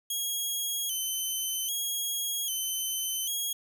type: tone with vibrato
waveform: 10% pulse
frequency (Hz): 3177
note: G7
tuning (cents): +23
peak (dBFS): -22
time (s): 0.1-3.53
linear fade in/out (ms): 5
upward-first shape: square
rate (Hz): 0.63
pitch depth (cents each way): 64
effects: none